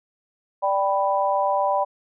sine chord, G major, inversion second, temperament equal, 587.3 / 784 / 987.8 Hz, D5 / G5 / B5, 0 / 0 / 0 cents, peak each -23 dBFS, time 0.62-1.85 s, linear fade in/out 20 ms, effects none

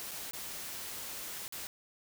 white noise with dropouts, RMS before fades -42 dBFS, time 0-1.67 s, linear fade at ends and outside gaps 0 ms, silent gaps 0.111-0.115 / 0.31-0.334 / 1.48-1.524 s, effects none

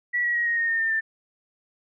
sine tone with pitch steps, 1942 / 1918.6 / 1895.5 / 1872.6 / 1850 / 1827.7 / 1805.7 / 1783.9 Hz, B6 / A#6 / A#6 / A#6 / A#6 / A#6 / A6 / A6, -30 / +49 / +28 / +7 / -14 / -35 / +44 / +23 cents, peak -21 dBFS, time 0.13-1.01 s, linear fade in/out 20 ms, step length 110 ms, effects none

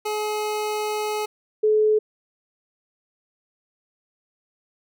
25% pulse / sine tone pair in turn, 424.2 / 429.1 Hz, G#4 / A4, +37 / -43 cents, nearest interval unison, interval 20 cents, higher second, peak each -20 / -15 dBFS, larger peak second, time 0.05-1.26 / 1.63-1.99 s, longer first, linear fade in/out 10 ms, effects none

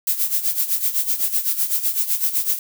violet noise with tremolo, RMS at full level -18 dBFS, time 0.07-2.59 s, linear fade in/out 2 ms, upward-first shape sine, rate 7.9 Hz, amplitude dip 75%, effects none

